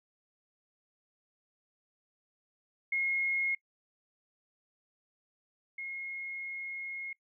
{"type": "tone pair in turn", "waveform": "sine", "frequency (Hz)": [2156, 2156], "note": ["C#7", "C#7"], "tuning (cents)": [-49, -49], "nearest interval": "unison", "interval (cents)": 0, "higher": "neither", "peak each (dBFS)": [-28, -37], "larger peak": "first", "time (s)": [[2.92, 3.55], [5.78, 7.13]], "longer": "second", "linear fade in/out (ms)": 5, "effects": ["noise-tail reverb RT60 0.1 s tail -23 dB re dry"]}